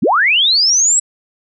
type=linear sweep; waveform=sine; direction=up; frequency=130.81 to 7902 Hz; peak=-9 dBFS; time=0.02-1 s; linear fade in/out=10 ms; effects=none